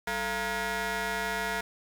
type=ring-modulated tone; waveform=15% pulse; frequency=246.9 Hz; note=B3; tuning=in tune; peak=-20 dBFS; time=0.07-1.61 s; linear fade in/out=5 ms; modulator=1180 Hz; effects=10-bit